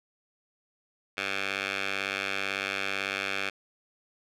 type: tone with band-pass filter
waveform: 10% pulse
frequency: 98 Hz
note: G2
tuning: in tune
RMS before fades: -32 dBFS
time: 1.17-3.5 s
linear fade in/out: 10 ms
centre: 2400 Hz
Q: 1.8
effects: none